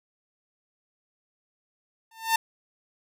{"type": "tone with exponential growth", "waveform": "sawtooth", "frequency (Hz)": 899, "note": "A5", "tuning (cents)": 37, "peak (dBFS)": -14, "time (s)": [2.11, 2.36], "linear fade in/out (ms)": 5, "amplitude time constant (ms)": 53, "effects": []}